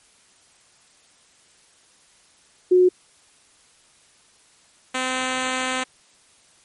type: tone pair in turn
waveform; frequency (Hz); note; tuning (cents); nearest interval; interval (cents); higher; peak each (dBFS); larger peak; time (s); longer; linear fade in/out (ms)
sine / 5% pulse; 364.2 / 257.5; F#4 / C4; -27 / -28; tritone; 601; first; -11; neither; 2.71-2.89 / 4.94-5.84; second; 10
effects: white hiss -56 dBFS RMS until 6.64 s + MP3 48 kbps